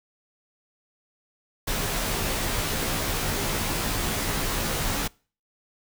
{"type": "noise with comb filter", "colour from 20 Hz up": "pink", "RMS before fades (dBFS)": -27, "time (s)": [1.67, 5.08], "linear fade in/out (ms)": 10, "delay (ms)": 16, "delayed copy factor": -1, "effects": ["noise-tail reverb RT60 0.4 s tail -25 dB re dry"]}